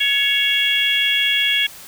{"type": "harmonic tone with a mistuned harmonic", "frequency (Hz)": 554.4, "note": "C#5", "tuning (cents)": 0, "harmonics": [3, 4, 5, 6], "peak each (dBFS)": [-24, -21, -21, -18], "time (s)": [0, 1.67], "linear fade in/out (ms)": 10, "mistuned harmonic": 3, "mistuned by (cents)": 30, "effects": ["white hiss -39 dBFS RMS until 1.87 s"]}